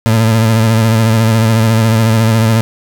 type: tone with vibrato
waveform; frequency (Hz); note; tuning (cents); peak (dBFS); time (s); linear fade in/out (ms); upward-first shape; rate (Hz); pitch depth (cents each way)
30% pulse; 112; A2; +31; -5; 0.06-2.61; 0; sine; 14; 48
effects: none